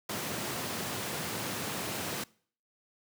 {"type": "high-pass noise", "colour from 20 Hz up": "pink", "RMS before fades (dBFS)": -36, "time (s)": [0.09, 2.24], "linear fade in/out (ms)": 5, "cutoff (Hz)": 110, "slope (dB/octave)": 24, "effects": ["noise-tail reverb RT60 0.5 s tail -23 dB re dry"]}